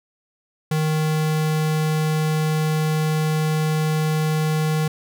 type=tone; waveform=square; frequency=155.56 Hz; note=D#3; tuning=in tune; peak=-19 dBFS; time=0.71-4.88 s; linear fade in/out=5 ms; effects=none